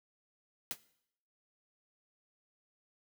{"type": "noise with exponential decay", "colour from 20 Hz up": "white", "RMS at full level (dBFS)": -33, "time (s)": [0.71, 0.78], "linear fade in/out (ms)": 0, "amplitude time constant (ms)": 15, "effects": ["noise-tail reverb RT60 0.7 s tail -19 dB re dry"]}